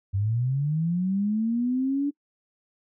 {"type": "linear sweep", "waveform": "sine", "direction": "up", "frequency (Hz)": [94.3, 290], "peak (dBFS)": -22, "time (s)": [0.13, 2.11], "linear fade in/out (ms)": 20, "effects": ["noise-tail reverb RT60 0.1 s tail -24 dB re dry"]}